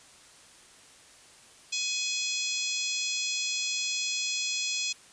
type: harmonic tone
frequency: 841 Hz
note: G#5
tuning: 22 cents sharp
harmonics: 3 / 4 / 5 / 6 / 7 / 8 / 9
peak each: -34 / -35 / -36 / -37 / -37 / -38 / -39 dBFS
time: 1.72-4.93 s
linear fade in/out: 10 ms
effects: white hiss -54 dBFS RMS until 5.12 s + resampled to 22050 Hz